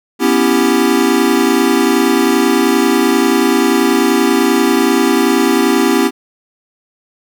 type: chord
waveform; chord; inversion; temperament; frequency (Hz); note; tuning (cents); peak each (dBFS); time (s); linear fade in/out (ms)
square; C# half-diminished seventh; third; equal; 246.9 / 277.2 / 329.6 / 392; B3 / C#4 / E4 / G4; 0 / 0 / 0 / 0; -16; 0.19-6.11; 50
effects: none